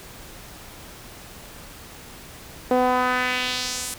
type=tone with band-pass filter sweep; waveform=sawtooth; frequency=251.3 Hz; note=B3; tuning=30 cents sharp; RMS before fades=-23 dBFS; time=2.71-3.94 s; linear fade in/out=0 ms; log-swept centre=550 to 10000 Hz; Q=1.7; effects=pink hiss -42 dBFS RMS until 3.98 s